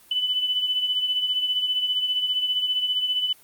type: beating tone pair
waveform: sine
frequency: 2996 / 3011 Hz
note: F#7 / F#7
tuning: +21 / +30 cents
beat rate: 15 Hz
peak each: -22 / -30 dBFS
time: 0.11-3.33 s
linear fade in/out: 5 ms
effects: white hiss -53 dBFS RMS until 3.43 s + Opus 32 kbps